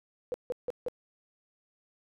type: tone bursts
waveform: sine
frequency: 495.2 Hz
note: B4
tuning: 5 cents sharp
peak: -29 dBFS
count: 4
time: 0.32-0.884 s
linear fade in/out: 0 ms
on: 21 ms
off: 160 ms
effects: none

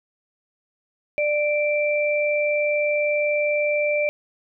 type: tone pair together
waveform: sine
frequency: 593 / 2348 Hz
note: D5 / D7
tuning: +17 / -1 cents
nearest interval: 2 octaves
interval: 2382 cents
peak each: -20 / -24 dBFS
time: 1.18-4.09 s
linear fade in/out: 0 ms
effects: none

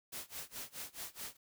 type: noise with tremolo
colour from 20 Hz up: white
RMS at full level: -43 dBFS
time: 0.12-1.37 s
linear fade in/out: 10 ms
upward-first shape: sine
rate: 4.7 Hz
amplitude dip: 95%
effects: none

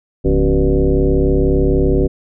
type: tone with frequency modulation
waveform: sine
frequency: 172.8 Hz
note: F3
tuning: 18 cents flat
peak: -10 dBFS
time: 0.24-2.08 s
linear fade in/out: 20 ms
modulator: 104 Hz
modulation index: 2.9
effects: none

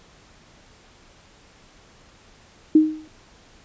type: tone with exponential decay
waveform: sine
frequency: 311.1 Hz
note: D#4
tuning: in tune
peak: -7 dBFS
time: 2.75-3.08 s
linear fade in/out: 5 ms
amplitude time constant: 71 ms
effects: pink hiss -52 dBFS RMS until 3.64 s + resampled to 16000 Hz

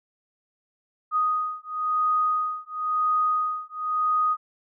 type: beating tone pair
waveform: sine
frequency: 1244.5 / 1245.47 Hz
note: D#6 / D#6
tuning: 0 / +1 cents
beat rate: 0.97 Hz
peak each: -25 dBFS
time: 1.11-4.37 s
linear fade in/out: 50 ms
effects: none

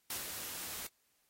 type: noise with ADSR envelope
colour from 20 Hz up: white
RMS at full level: -38 dBFS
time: 0.1-0.87 s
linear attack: 3 ms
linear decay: 130 ms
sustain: -5 dB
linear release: 4 ms
effects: white hiss -75 dBFS RMS until 1.29 s + AAC 48 kbps

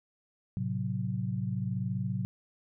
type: chord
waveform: sine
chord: F# diminished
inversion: first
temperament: equal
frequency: 110 / 130.81 / 185 Hz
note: A2 / C3 / F#3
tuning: 0 / 0 / 0 cents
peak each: -34 dBFS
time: 0.57-2.25 s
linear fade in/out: 0 ms
effects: none

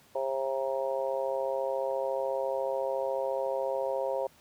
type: harmonic tone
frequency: 134.1 Hz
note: C3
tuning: 43 cents sharp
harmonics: 3 / 4 / 5 / 6 / 7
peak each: -37 / -30 / -36 / -42 / -38 dBFS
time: 0.15-4.27 s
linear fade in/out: 5 ms
effects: pink hiss -60 dBFS RMS until 4.4 s + high-pass 80 Hz 12 dB/octave

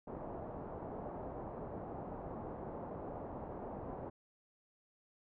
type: low-pass noise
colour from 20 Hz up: white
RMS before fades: -45 dBFS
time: 0.07-4.1 s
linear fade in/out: 10 ms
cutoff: 810 Hz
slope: 24 dB/octave
effects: none

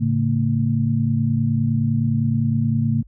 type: tone cluster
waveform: sine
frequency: 110.5 / 140.2 / 226.3 Hz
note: A2 / C#3 / A3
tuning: +8 / +20 / +49 cents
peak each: -21 dBFS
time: 0-3.03 s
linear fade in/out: 20 ms
effects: added 50 Hz sine -44 dBFS peak until 3.07 s

